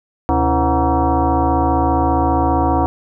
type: tone with frequency modulation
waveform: sine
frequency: 332 Hz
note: E4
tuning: 12 cents sharp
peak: -12 dBFS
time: 0.29-2.86 s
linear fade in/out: 0 ms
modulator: 203 Hz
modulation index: 3.4
effects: none